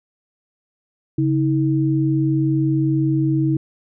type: tone pair together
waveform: sine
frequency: 138.59 / 318.9 Hz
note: C#3 / D#4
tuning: 0 / +43 cents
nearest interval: octave + major second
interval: 1443 cents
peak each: -18 dBFS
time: 1.18-3.57 s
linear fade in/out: 5 ms
effects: none